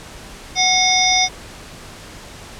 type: harmonic tone with a mistuned harmonic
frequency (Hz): 724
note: F#5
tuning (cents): -38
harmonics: 1 / 3 / 5 / 7 / 8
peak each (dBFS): -19 / -19 / -19 / -19 / -19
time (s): 0.55-1.29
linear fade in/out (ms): 50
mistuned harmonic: 1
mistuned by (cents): +42
effects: pink hiss -37 dBFS RMS until 2.59 s + low-pass 9000 Hz 12 dB/octave